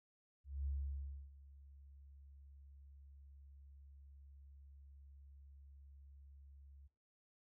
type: tone with ADSR envelope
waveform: sine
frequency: 69.4 Hz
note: C#2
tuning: 3 cents sharp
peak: -37 dBFS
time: 0.44-6.88 s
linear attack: 220 ms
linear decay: 640 ms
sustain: -20 dB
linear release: 17 ms
effects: noise-tail reverb RT60 0.7 s tail -23 dB re dry